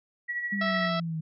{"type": "tone with tremolo", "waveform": "sine", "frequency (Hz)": 1929, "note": "B6", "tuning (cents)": -41, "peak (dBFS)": -27, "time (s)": [0.28, 0.9], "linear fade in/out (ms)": 20, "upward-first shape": "sine", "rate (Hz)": 13, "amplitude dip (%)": 50}
{"type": "exponential sweep", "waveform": "sine", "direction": "down", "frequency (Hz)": [204.5, 156.8], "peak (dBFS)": -29, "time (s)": [0.52, 1.21], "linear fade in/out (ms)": 10}
{"type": "harmonic tone", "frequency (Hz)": 659, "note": "E5", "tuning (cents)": -1, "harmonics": [1, 2, 3, 4, 5, 6, 7, 8], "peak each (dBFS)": [-31, -31, -38, -43, -39, -41, -44, -43], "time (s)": [0.61, 1], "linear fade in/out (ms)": 5}
{"effects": []}